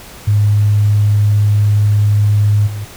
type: tone with level steps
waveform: sine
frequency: 103.9 Hz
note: G#2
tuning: 1 cent sharp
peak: -8 / -20 dBFS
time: 0.27-2.85 s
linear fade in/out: 10 ms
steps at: 2.66 s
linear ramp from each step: 20 ms
effects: pink hiss -35 dBFS RMS until 2.96 s